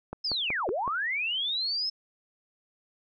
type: click train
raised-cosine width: 1 ms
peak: -21 dBFS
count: 5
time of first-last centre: 0.13-0.878 s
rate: 5.35 Hz
type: linear two-way sweep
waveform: sine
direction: down then up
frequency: 5274 to 331.1 to 5274 Hz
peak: -27 dBFS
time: 0.24-1.9 s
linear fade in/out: 10 ms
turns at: 0.69 s
effects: none